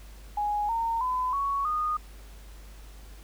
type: tone with pitch steps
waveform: sine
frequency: 830.6 / 916.3 / 1010.8 / 1115.1 / 1230.2 Hz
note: G#5 / A#5 / B5 / C#6 / D#6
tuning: 0 / -30 / +40 / +10 / -20 cents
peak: -25 dBFS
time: 0.37-1.97 s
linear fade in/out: 5 ms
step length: 320 ms
effects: added 50 Hz sine -44 dBFS peak until 3.23 s + pink hiss -54 dBFS RMS until 3.23 s